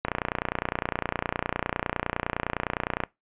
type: click train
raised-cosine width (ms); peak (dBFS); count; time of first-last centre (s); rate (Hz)
0.5; -10; 90; 0.05-3.037; 29.8
effects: noise-tail reverb RT60 0.2 s tail -22 dB re dry + resampled to 8000 Hz